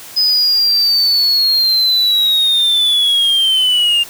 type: linear sweep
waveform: sine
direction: down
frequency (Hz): 5040 to 2794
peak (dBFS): -7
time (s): 0.16-4.04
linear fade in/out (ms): 20
effects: tanh soft clip ceiling -9 dBFS + white hiss -34 dBFS RMS until 4.09 s